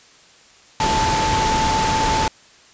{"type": "tone in noise", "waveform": "sine", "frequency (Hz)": 879, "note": "A5", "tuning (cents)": -2, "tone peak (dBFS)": -18, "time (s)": [0.8, 2.28], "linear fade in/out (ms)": 2, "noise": "pink", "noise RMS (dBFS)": -21, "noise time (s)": [0.8, 2.28], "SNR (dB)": 0, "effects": ["white hiss -49 dBFS RMS until 2.73 s", "resampled to 16000 Hz"]}